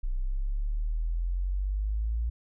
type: exponential sweep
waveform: sine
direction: up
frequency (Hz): 30.48 to 58.27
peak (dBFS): -26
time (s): 0.03-2.3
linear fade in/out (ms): 10
effects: none